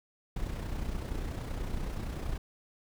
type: noise with amplitude modulation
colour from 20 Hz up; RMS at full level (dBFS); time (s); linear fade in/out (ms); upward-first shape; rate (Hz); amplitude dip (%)
brown; -33; 0.36-2.38; 5; sine; 30.6; 50
effects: none